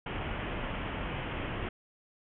pink low-pass noise, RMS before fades -36 dBFS, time 0.06-1.69 s, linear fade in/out 5 ms, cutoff 3200 Hz, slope 96 dB/octave, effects none

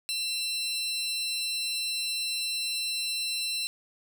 30% pulse tone pair together, 2703 / 4050 Hz, E7 / B7, +43 / +43 cents, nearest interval perfect fifth, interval 700 cents, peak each -32 / -27 dBFS, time 0.09-3.67 s, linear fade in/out 0 ms, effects none

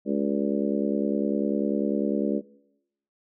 harmonic tone with a mistuned harmonic, 70 Hz, C#2, 18 cents sharp, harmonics 3 / 4 / 5 / 6 / 7 / 8, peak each -26 / -28 / -30 / -32 / -33 / -34 dBFS, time 0.05-2.42 s, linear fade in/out 50 ms, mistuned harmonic 8, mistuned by +59 cents, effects noise-tail reverb RT60 0.8 s tail -20 dB re dry

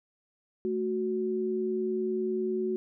sine tone pair together, 220 / 370 Hz, A3 / F#4, 0 / 0 cents, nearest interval major sixth, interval 900 cents, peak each -33 / -28 dBFS, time 0.65-2.76 s, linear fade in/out 0 ms, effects none

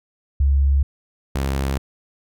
sine / sawtooth tone pair in turn, 69.3 / 67.83 Hz, C#2 / C#2, 0 / -37 cents, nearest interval unison, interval 37 cents, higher first, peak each -13 / -16 dBFS, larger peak first, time 0.4-0.83 / 1.35-1.78 s, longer neither, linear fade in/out 5 ms, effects none

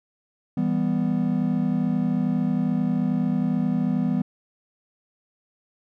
triangle chord, E minor, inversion none, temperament just, 164.81 / 197.78 / 247.2 Hz, E3 / G3 / B3, 0 / +16 / +2 cents, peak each -24 / -23 / -22 dBFS, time 0.57-4.22 s, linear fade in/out 5 ms, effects none

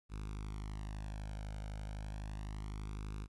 sawtooth tone with flanger, 51.91 Hz, G#1, in tune, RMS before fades -43 dBFS, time 0.09-3.28 s, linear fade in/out 50 ms, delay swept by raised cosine 0.79 to 1.34 ms, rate 0.32 Hz, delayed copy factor +0.85, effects resampled to 24000 Hz + 13-bit

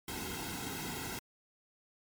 pink noise with comb filter, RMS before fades -40 dBFS, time 0.08-1.19 s, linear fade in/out 2 ms, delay 1.7 ms, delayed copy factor -1, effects MP3 96 kbps

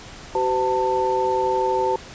sine tone cluster, 380.3 / 508 / 892 Hz, F#4 / B4 / A5, +48 / +49 / +23 cents, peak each -23 / -24 / -21 dBFS, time 0.35-1.96 s, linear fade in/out 2 ms, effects pink hiss -40 dBFS RMS until 2.14 s + resampled to 16000 Hz

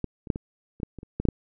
clicks, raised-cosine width 3 ms, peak -15 / -27 / -9 / -19 / -28 / -14 / -26 / -28 / -15 / -10 / -9 dBFS, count 11, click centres 0.043 / 0.272 / 0.302 / 0.359 / 0.801 / 0.832 / 0.987 / 1.031 / 1.2 / 1.253 / 1.287 s, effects none

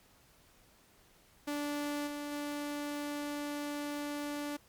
sawtooth tone with level steps, 291.6 Hz, D4, 12 cents flat, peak -30 / -34 / -32 dBFS, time 1.47-4.57 s, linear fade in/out 10 ms, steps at 2.06 / 2.31 s, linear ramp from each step 20 ms, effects pink hiss -64 dBFS RMS until 4.68 s + MP3 96 kbps

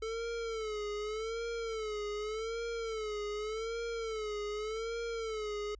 square tone with vibrato, 439.5 Hz, A4, 2 cents flat, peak -36 dBFS, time 0.02-5.75 s, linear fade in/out 5 ms, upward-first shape sine, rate 0.85 Hz, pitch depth 100 cents each way, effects added 50 Hz sine -52 dBFS peak until 5.79 s + resampled to 16000 Hz

